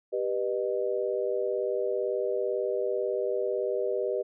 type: chord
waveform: sine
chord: G augmented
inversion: none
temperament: just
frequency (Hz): 392 / 490 / 612.5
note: G4 / B4 / D#5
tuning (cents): 0 / -14 / -27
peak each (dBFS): -30 / -30 / -32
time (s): 0.12-4.23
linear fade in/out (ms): 20
effects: none